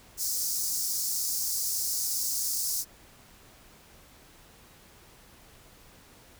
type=high-pass noise; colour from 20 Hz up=pink; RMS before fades=-30 dBFS; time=0.17-2.85 s; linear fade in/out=50 ms; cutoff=4900 Hz; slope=48 dB/octave; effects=pink hiss -55 dBFS RMS until 6.39 s